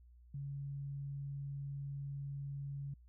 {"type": "tone with vibrato", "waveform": "sine", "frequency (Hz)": 140, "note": "C#3", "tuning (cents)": 18, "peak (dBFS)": -40, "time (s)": [0.34, 2.94], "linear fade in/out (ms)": 5, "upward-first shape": "sine", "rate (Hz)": 20, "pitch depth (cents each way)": 10, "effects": ["added 60 Hz sine -58 dBFS peak until 3.08 s"]}